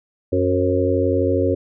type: harmonic tone with a mistuned harmonic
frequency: 92.5 Hz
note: F#2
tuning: in tune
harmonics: 1 / 3 / 4 / 5 / 6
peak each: -22 / -22 / -22 / -22 / -22 dBFS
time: 0.32-1.55 s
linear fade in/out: 10 ms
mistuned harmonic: 6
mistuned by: -43 cents
effects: none